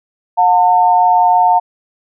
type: tone pair together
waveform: sine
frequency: 722 / 901.5 Hz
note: F#5 / A5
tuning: -43 / +42 cents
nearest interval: major third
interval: 385 cents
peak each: -10 dBFS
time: 0.37-1.6 s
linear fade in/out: 20 ms
effects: none